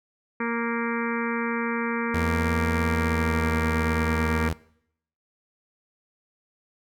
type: harmonic tone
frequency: 233.1 Hz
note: A#3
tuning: in tune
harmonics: 1 / 2 / 4 / 5 / 6 / 7 / 8 / 9 / 10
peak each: -28 / -31 / -34 / -35 / -36 / -36 / -37 / -38 / -38 dBFS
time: 0.4-4.49 s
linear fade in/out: 5 ms
type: tone with pitch glide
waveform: sawtooth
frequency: 83.5 to 80.7 Hz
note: E2 to E2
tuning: +23 to -36 cents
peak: -21 dBFS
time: 2.14-4.53 s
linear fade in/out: 5 ms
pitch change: -59 cents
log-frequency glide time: 2.77-3.62 s
effects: noise-tail reverb RT60 0.7 s tail -21 dB re dry